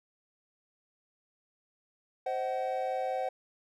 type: chord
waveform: triangle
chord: C diminished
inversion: none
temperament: just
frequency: 523.3 / 627.9 / 753.5 Hz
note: C5 / Eb5 / Gb5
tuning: 0 / +16 / +31 cents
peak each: -32 / -37 / -31 dBFS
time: 2.26-3.29 s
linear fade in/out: 5 ms
effects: none